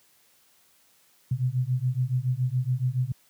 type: beating tone pair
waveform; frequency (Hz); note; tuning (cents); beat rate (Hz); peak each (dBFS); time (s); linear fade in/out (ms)
sine; 123.47 / 130.57; B2 / C3; 0 / -3; 7.1; -26; 1.31-3.12; 5
effects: white hiss -62 dBFS RMS until 3.29 s + high-pass 60 Hz 12 dB/octave